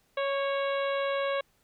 harmonic tone with a mistuned harmonic, 554.4 Hz, C#5, in tune, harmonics 1 / 2 / 3 / 4 / 5 / 6 / 7, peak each -28 / -34 / -38 / -40 / -42 / -44 / -45 dBFS, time 0.17-1.41 s, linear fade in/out 5 ms, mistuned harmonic 3, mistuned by -23 cents, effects pink hiss -69 dBFS RMS until 1.63 s

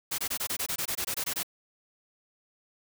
white noise bursts, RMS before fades -31 dBFS, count 14, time 0.11-1.432 s, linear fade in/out 10 ms, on 74 ms, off 22 ms, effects none

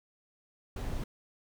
brown noise, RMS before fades -35 dBFS, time 0.76-1.04 s, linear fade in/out 5 ms, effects none

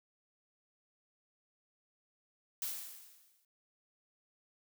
blue noise with exponential decay, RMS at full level -36 dBFS, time 2.62-3.45 s, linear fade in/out 2 ms, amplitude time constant 180 ms, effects none

